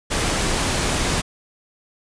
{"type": "noise", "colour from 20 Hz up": "pink", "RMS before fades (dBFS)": -21, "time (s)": [0.1, 1.22], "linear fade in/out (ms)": 20, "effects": ["resampled to 22050 Hz"]}